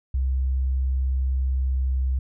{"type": "tone with pitch glide", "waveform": "sine", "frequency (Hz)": [65.41, 65.03], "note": ["C2", "C2"], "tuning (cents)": [0, -10], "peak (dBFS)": -20, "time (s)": [0.14, 2.19], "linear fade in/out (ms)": 5, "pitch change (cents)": -10, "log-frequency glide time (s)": [1.51, 2.05], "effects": []}